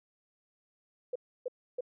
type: tone bursts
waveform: sine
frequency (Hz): 501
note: B4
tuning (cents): +25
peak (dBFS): -31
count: 3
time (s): 1.13-1.808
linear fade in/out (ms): 5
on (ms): 26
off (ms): 300
effects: none